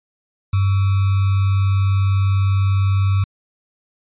sine tone with sample-and-hold, 97.2 Hz, G2, 14 cents flat, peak -13 dBFS, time 0.53-3.24 s, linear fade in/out 5 ms, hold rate 1225 Hz, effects resampled to 8000 Hz

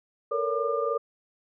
sine tone cluster, 448.4 / 471.4 / 565 / 1201 Hz, A4 / A#4 / C#5 / D6, +33 / +19 / +33 / +38 cents, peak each -30 dBFS, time 0.31-0.98 s, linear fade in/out 10 ms, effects none

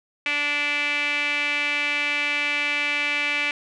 sawtooth tone with band-pass filter, 291.4 Hz, D4, 13 cents flat, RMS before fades -24 dBFS, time 0.26-3.51 s, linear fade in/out 2 ms, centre 2400 Hz, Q 5.6, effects resampled to 22050 Hz

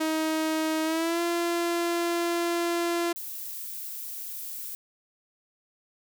sawtooth tone with pitch glide, 315.8 to 342.4 Hz, D#4 to F4, +26 to -34 cents, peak -21 dBFS, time 0-3.13 s, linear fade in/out 10 ms, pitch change +140 cents, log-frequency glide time 0.84-1.21 s
violet noise, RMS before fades -37 dBFS, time 3.16-4.75 s, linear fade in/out 0 ms
effects none

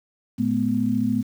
sine tone cluster, 113.3 / 214.3 / 248.5 Hz, A#2 / A3 / B3, -49 / -45 / +11 cents, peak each -29 / -23 / -22 dBFS, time 0.38-1.23 s, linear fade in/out 20 ms, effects 8-bit

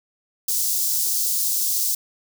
white high-pass noise, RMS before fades -22 dBFS, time 0.48-1.95 s, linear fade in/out 5 ms, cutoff 4900 Hz, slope 24 dB/octave, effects none

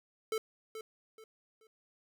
square tone with echo, 440 Hz, A4, in tune, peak -32 dBFS, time 0.32-0.38 s, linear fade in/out 2 ms, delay 430 ms, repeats 3, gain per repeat -10 dB, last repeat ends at 1.67 s, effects none

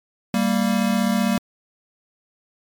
square tone pair together, 196.04 / 231.5 Hz, G3 / A#3, 0 / -12 cents, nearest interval minor third, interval 288 cents, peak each -21 dBFS, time 0.34-1.38 s, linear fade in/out 2 ms, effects MP3 96 kbps

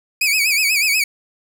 sawtooth tone with vibrato, 2400 Hz, D7, 37 cents sharp, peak -11 dBFS, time 0.21-1.04 s, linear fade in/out 5 ms, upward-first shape sine, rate 8.2 Hz, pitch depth 130 cents each way, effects none

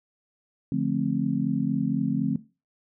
sine chord, D minor seventh, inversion none, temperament just, 146.83 / 176.2 / 220.2 / 264.3 Hz, D3 / F3 / A3 / C4, 0 / +16 / +2 / +18 cents, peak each -29 / -29 / -28 / -27 dBFS, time 0.72-2.36 s, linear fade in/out 2 ms, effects noise-tail reverb RT60 0.3 s tail -18 dB re dry

